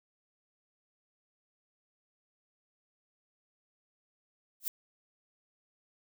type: noise with exponential growth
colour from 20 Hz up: violet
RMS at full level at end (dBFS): -28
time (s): 4.6-4.68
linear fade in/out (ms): 1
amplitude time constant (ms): 16
effects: none